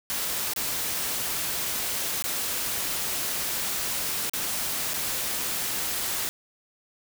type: noise with dropouts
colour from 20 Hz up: white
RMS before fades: -29 dBFS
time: 0.1-6.29 s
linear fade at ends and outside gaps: 0 ms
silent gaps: 0.535-0.562 / 2.224-2.24 / 4.296-4.335 / 4.935-4.941 s
effects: none